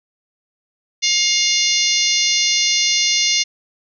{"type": "harmonic tone with a mistuned harmonic", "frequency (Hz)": 705, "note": "F5", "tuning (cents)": 16, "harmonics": [3, 4, 5, 6, 7, 8, 9], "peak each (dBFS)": [-22, -22, -22, -22, -22, -22, -22], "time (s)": [1.02, 3.44], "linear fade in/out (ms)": 20, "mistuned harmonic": 3, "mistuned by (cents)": 19, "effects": []}